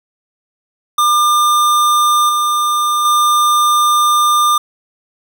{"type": "tone with level steps", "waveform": "square", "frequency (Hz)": 1200, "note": "D6", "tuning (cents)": 37, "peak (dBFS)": [-10, -13, -10], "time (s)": [0.98, 4.58], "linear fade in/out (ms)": 5, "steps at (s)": [2.29, 3.05], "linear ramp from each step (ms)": 2, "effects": []}